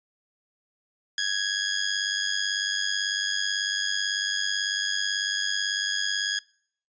15% pulse tone with amplitude modulation, 1661.2 Hz, G#6, in tune, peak -15 dBFS, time 1.18-6.39 s, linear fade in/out 2 ms, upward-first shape sine, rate 98.1 Hz, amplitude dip 65%, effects noise-tail reverb RT60 0.6 s tail -25 dB re dry + resampled to 16000 Hz

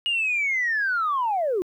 sine linear sweep, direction down, 2884 to 337.3 Hz, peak -20 dBFS, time 0.06-1.62 s, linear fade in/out 0 ms, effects tanh soft clip ceiling -17 dBFS + 10-bit

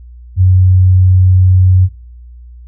sine tone, 92.5 Hz, F#2, in tune, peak -4 dBFS, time 0.36-1.89 s, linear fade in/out 50 ms, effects noise-tail reverb RT60 0.5 s tail -23 dB re dry + added 60 Hz sine -31 dBFS peak until 2.67 s

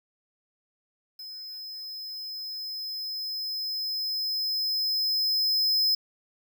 square tone with level ramp, 5100 Hz, D#8, 42 cents sharp, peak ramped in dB -39 to -21 dBFS, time 1.19-5.95 s, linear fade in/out 5 ms, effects 10-bit

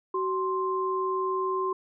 sine tone pair together, 376.8 / 1050 Hz, F#4 / C6, +32 / +6 cents, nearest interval octave + tritone, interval 1774 cents, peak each -28 dBFS, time 0.14-1.73 s, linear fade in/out 5 ms, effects none

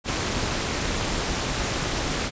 pink noise with amplitude modulation, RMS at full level -23 dBFS, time 0.04-2.31 s, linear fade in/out 50 ms, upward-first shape sine, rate 295 Hz, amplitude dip 70%, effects resampled to 16000 Hz

